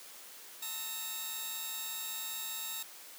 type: tone cluster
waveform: 5% pulse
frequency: 908 / 1305 / 3763 Hz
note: A#5 / E6 / A#7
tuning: -46 / -18 / +16 cents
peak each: -34 / -35 / -31 dBFS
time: 0.62-2.83 s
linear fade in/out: 5 ms
effects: white hiss -51 dBFS RMS until 3.18 s + high-pass 300 Hz 12 dB/octave